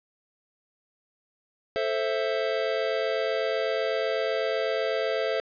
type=chord; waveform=square; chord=A minor; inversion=none; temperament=just; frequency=440 / 528 / 660 Hz; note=A4 / C5 / E5; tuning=0 / +16 / +2 cents; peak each=-30 dBFS; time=1.76-5.4 s; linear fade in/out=0 ms; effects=resampled to 11025 Hz + 10-bit